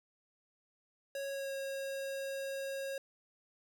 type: tone with pitch glide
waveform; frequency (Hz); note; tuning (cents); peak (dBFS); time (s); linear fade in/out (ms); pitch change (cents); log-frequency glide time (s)
square; 552 to 544.4; C#5 to C#5; -7 to -31; -38; 1.15-2.98; 2; -24; 1.29-1.53
effects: none